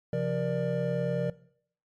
triangle tone cluster, 133.8 / 173.4 / 470.9 / 592 Hz, C3 / F3 / A#4 / D5, +39 / -12 / +18 / +14 cents, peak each -30 dBFS, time 0.13-1.3 s, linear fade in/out 2 ms, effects noise-tail reverb RT60 0.6 s tail -19 dB re dry + MP3 96 kbps

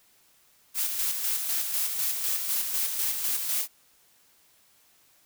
blue noise with tremolo, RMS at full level -27 dBFS, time 0.74-3.68 s, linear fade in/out 50 ms, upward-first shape square, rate 4 Hz, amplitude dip 40%, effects white hiss -62 dBFS RMS until 5.25 s

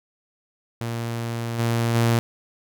sawtooth tone with level steps, 116.54 Hz, A#2, in tune, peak -22 / -16 / -13 dBFS, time 0.81-2.19 s, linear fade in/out 0 ms, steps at 1.58 / 1.94 s, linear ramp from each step 20 ms, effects none

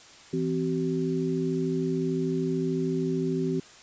sine tone cluster, 164.9 / 258.3 / 380 Hz, E3 / C4 / F#4, +1 / -22 / +46 cents, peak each -29 dBFS, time 0.33-3.6 s, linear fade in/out 5 ms, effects white hiss -50 dBFS RMS until 3.82 s + resampled to 16000 Hz

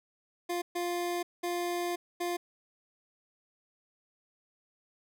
25% pulse tone bursts at uneven times, 350 Hz, F4, 4 cents sharp, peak -27 dBFS, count 4, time 0.49-0.62 / 0.75-1.23 / 1.43-1.96 / 2.2-2.37 s, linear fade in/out 10 ms, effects none

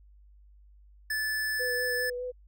square tone, 1740 Hz, A6, 20 cents flat, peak -29 dBFS, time 1.1-2.1 s, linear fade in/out 5 ms
sine tone with vibrato, 496.3 Hz, B4, 8 cents sharp, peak -32 dBFS, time 1.59-2.32 s, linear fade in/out 20 ms, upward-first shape sine, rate 4.9 Hz, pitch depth 19 cents each way
effects added 50 Hz sine -53 dBFS peak until 2.47 s

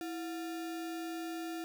sine tone with sample-and-hold, 329.6 Hz, E4, in tune, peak -37 dBFS, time 0.01-1.64 s, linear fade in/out 0 ms, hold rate 1050 Hz, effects none

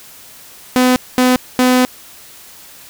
sawtooth tone bursts at uneven times, 252.6 Hz, B3, 39 cents sharp, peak -5 dBFS, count 3, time 0.76-0.96 / 1.18-1.36 / 1.59-1.85 s, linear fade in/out 0 ms, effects white hiss -39 dBFS RMS until 2.89 s

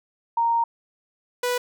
sine / sawtooth tone pair in turn, 929 / 492.1 Hz, A#5 / B4, -6 / -6 cents, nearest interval major seventh, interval 1100 cents, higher first, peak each -18 dBFS, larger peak neither, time 0.37-0.64 / 1.43-1.58 s, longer first, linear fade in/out 5 ms, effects none

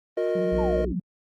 triangle chord, D# minor, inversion first, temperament equal with one note detuned, 361.1 / 466.2 / 622.3 Hz, F#4 / A#4 / D#5, -42 / 0 / 0 cents, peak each -25 dBFS, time 0.17-0.85 s, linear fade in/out 5 ms
sine tone with vibrato, 180.8 Hz, F#3, 40 cents flat, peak -28 dBFS, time 0.35-1 s, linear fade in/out 5 ms, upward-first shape square, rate 16 Hz, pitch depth 50 cents each way
harmonic tone, 60.6 Hz, B1, 32 cents flat, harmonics 1 / 3 / 4 / 5 / 6 / 7, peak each -28 / -37 / -43 / -41 / -44 / -51 dBFS, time 0.52-0.93 s, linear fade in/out 5 ms
sine linear sweep, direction down, 939 to 137.9 Hz, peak -30 dBFS, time 0.58-1 s, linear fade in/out 10 ms
effects Opus 32 kbps

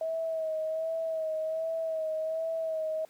sine tone with vibrato, 641 Hz, E5, 49 cents flat, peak -29 dBFS, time 0.01-3.05 s, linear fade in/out 2 ms, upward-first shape sine, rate 1.3 Hz, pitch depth 32 cents each way, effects pink hiss -61 dBFS RMS until 3.09 s + high-pass 200 Hz 12 dB/octave

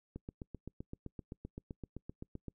click train, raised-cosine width 3 ms, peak -30 dBFS, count 19, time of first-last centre 0.16-2.483 s, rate 7.75 Hz, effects noise-tail reverb RT60 0.1 s tail -26 dB re dry

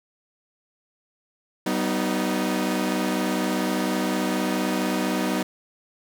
sawtooth chord, G augmented, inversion none, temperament equal with one note detuned, 191.41 / 246.9 / 311.1 Hz, G3 / B3 / D#4, -41 / 0 / 0 cents, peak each -23 dBFS, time 1.66-5.43 s, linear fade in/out 5 ms, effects none

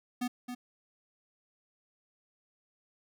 square tone with echo, 246.9 Hz, B3, in tune, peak -31 dBFS, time 0.21-0.28 s, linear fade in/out 10 ms, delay 270 ms, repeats 1, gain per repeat -7 dB, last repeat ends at 0.55 s, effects none

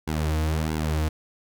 sawtooth tone with flanger, 78.1 Hz, D#2, 7 cents sharp, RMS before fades -25 dBFS, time 0.07-1.09 s, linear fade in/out 10 ms, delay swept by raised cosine 1.6 to 5.2 ms, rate 1.5 Hz, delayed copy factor -1, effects none

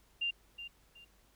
sine tone with echo, 2790 Hz, F7, 2 cents flat, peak -31 dBFS, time 0.21-0.31 s, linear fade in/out 10 ms, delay 370 ms, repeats 2, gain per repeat -11 dB, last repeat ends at 1.05 s, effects added 50 Hz sine -68 dBFS peak until 1.35 s + pink hiss -68 dBFS RMS until 1.35 s

